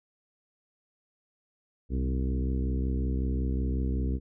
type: harmonic tone with a mistuned harmonic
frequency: 65.41 Hz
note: C2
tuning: in tune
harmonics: 1 / 2 / 3 / 4 / 5 / 6 / 7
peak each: -27 / -36 / -36 / -36 / -41 / -43 / -45 dBFS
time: 1.89-4.2 s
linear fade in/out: 50 ms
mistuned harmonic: 2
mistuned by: -41 cents
effects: none